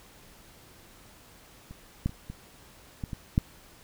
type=clicks; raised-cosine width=5 ms; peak=-30 / -14 / -28 / -25 / -20 / -22 / -9 dBFS; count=7; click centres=1.71 / 2.06 / 2.094 / 2.3 / 3.038 / 3.132 / 3.379 s; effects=pink hiss -54 dBFS RMS until 3.83 s